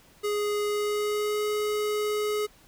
square tone with pitch glide, 415.3 to 420.9 Hz, G#4 to G#4, 0 to +23 cents, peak -26 dBFS, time 0.23-2.47 s, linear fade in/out 20 ms, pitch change +23 cents, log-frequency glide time 0.66-1.44 s, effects pink hiss -57 dBFS RMS until 2.67 s

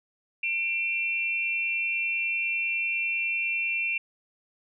sine tone pair together, 2372 / 2702 Hz, D7 / E7, +17 / +42 cents, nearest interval major second, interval 225 cents, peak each -28 / -28 dBFS, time 0.43-3.98 s, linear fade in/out 5 ms, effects none

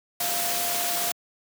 sine tone in noise, 698.5 Hz, F5, in tune, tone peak -32 dBFS, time 0.2-1.12 s, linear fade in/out 5 ms, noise white, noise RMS -27 dBFS, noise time 0.2-1.12 s, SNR -8 dB, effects high-pass 150 Hz 12 dB/octave

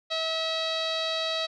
sawtooth tone with low-pass filter, 646 Hz, E5, 35 cents flat, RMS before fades -29 dBFS, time 0.1-1.47 s, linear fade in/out 20 ms, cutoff 4100 Hz, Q 9, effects none

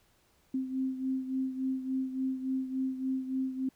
sine beating tone pair, 261.6 / 265.1 Hz, C4 / C4, 0 / +23 cents, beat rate 3.5 Hz, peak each -31 / -37 dBFS, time 0.54-3.69 s, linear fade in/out 5 ms, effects pink hiss -68 dBFS RMS until 3.75 s

